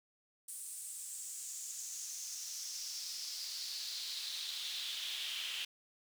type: noise with high-pass filter sweep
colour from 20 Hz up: brown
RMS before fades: -43 dBFS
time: 0.48-5.65 s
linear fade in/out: 5 ms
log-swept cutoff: 9100 to 3000 Hz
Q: 4
effects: none